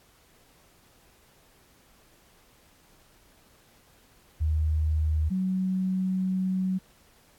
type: tone pair in turn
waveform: sine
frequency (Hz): 77.7 / 187.06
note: D#2 / F#3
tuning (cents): -2 / +19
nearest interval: octave + minor third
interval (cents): 1521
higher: second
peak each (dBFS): -22 / -24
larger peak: first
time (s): 4.4-5.3 / 5.3-6.79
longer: second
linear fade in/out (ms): 20
effects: pink hiss -60 dBFS RMS until 7.38 s + AAC 64 kbps